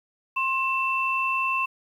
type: tone pair together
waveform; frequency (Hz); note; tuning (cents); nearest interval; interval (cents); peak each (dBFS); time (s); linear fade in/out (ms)
sine; 1059 / 2669; C6 / E7; +21 / +21; octave + major third; 1600; -25; 0.36-1.66; 10
effects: 9-bit